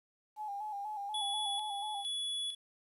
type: tone with vibrato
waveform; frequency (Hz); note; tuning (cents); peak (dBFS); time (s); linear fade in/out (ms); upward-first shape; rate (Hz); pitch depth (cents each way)
sine; 827; G#5; -8; -37; 0.36-2.05; 50; square; 4.1; 52
type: tone with tremolo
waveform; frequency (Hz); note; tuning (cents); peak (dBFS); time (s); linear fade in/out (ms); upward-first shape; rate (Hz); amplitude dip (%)
square; 3400; G#7; +40; -35; 1.14-2.55; 5; square; 1.1; 55
effects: resampled to 32000 Hz + 11-bit